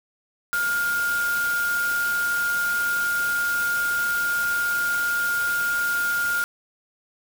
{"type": "tone in noise", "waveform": "sine", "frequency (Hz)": 1415, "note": "F6", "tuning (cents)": 22, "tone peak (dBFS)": -21, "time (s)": [0.53, 6.44], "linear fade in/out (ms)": 0, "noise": "white", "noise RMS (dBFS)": -33, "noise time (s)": [0.53, 6.44], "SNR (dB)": 9, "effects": []}